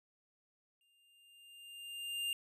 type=tone with exponential growth; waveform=square; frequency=2802 Hz; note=F7; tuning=5 cents sharp; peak=-34 dBFS; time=0.81-2.33 s; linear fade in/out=1 ms; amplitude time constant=330 ms; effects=resampled to 32000 Hz